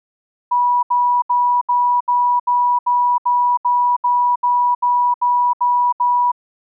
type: tone bursts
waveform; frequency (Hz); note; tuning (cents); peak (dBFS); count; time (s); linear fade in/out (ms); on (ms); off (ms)
sine; 976; B5; -21; -12; 15; 0.51-6.318; 10; 320; 72
effects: none